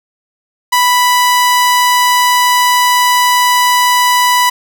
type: tone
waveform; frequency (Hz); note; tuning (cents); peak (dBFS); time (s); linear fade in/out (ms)
sawtooth; 987.8; B5; 0; -4; 0.72-4.5; 10
effects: none